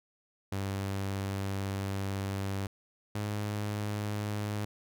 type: tone pair in turn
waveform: sawtooth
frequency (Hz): 98 / 104.11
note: G2 / G#2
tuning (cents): 0 / +5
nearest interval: minor second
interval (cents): 105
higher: second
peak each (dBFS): -28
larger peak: neither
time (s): 0.52-2.67 / 3.15-4.65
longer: first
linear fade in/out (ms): 5
effects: none